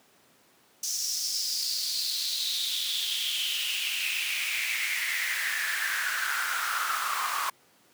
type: noise with high-pass filter sweep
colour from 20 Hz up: pink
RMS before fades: -30 dBFS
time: 0.83-7.5 s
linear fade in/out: 5 ms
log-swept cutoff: 5900 to 1100 Hz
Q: 5.9
effects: pink hiss -61 dBFS RMS until 7.93 s + high-pass 200 Hz 12 dB/octave